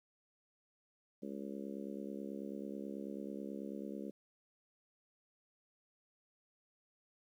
harmonic tone, 69.2 Hz, C#2, 2 cents flat, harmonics 3 / 4 / 5 / 6 / 7 / 8, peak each -45 / -47 / -49 / -51 / -52 / -53 dBFS, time 1.22-4.11 s, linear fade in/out 10 ms, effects 12-bit

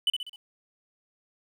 triangle tone with echo, 2995 Hz, F#7, 20 cents sharp, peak -19 dBFS, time 0.07-0.1 s, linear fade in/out 2 ms, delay 65 ms, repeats 4, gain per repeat -6 dB, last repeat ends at 0.36 s, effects 10-bit

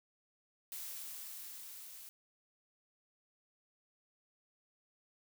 blue noise with level ramp, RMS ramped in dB -44 to -52 dBFS, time 0.72-2.09 s, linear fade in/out 0 ms, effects none

